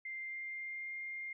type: tone with pitch glide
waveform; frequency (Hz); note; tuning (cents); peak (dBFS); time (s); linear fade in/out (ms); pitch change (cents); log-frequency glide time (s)
sine; 2094 to 2115; C7 to C7; +1 to +18; -40; 0.05-1.33; 5; +17; 0.17-0.93
effects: none